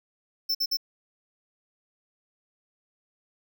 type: tone bursts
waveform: square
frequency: 5330 Hz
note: E8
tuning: 18 cents sharp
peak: -24 dBFS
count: 3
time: 0.49-0.771 s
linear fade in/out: 10 ms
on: 59 ms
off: 52 ms
effects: none